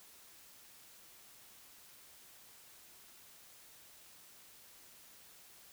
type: silence
effects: white hiss -59 dBFS RMS until 5.72 s